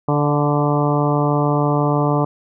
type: harmonic tone with a mistuned harmonic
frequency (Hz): 146.1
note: D3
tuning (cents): -9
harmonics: 1 / 2 / 3 / 4 / 5 / 6 / 7 / 8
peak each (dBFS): -18 / -21 / -23 / -24 / -25 / -26 / -26 / -27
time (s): 0.08-2.25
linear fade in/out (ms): 5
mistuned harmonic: 4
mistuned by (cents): +19
effects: none